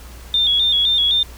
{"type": "tone with vibrato", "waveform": "sine", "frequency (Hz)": 3475, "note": "A7", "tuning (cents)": -22, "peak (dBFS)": -13, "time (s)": [0.34, 1.23], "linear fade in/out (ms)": 2, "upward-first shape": "square", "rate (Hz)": 3.9, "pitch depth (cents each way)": 63, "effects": ["added 60 Hz sine -36 dBFS peak until 1.37 s", "pink hiss -42 dBFS RMS until 1.37 s"]}